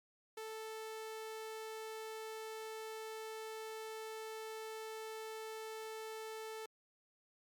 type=tone; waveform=sawtooth; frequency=440 Hz; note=A4; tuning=in tune; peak=-40 dBFS; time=0.37-6.66 s; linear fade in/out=5 ms; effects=MP3 96 kbps